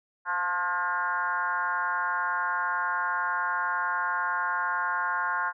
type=tone with frequency modulation; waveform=sine; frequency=1244.5 Hz; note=D#6; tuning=in tune; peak=-25 dBFS; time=0.25-5.53 s; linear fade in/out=50 ms; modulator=180 Hz; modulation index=2.2; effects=none